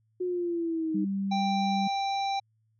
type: exponential sweep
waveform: sine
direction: down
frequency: 365.5 to 308 Hz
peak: -27 dBFS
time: 0.2-1.05 s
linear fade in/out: 10 ms
type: tone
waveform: sine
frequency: 196.1 Hz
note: G3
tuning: 1 cent sharp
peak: -27 dBFS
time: 0.94-1.88 s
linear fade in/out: 10 ms
type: harmonic tone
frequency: 787 Hz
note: G5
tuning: 7 cents sharp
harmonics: 1 / 3 / 5 / 7 / 8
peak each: -27 / -41 / -37 / -48 / -52 dBFS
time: 1.31-2.4 s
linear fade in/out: 10 ms
effects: added 110 Hz sine -67 dBFS peak until 2.79 s